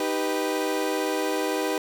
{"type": "chord", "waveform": "30% pulse", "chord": "Eb augmented", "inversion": "none", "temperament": "equal", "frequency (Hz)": [311.1, 392, 493.9], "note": ["Eb4", "G4", "B4"], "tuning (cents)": [0, 0, 0], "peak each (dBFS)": -26, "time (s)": [0, 1.78], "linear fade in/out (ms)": 2, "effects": []}